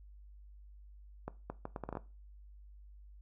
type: accelerating click train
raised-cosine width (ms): 1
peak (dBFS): -25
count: 9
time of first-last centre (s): 1.28-1.971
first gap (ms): 220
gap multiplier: 0.7
effects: noise-tail reverb RT60 0.3 s tail -18 dB re dry + added 50 Hz sine -52 dBFS peak until 3.21 s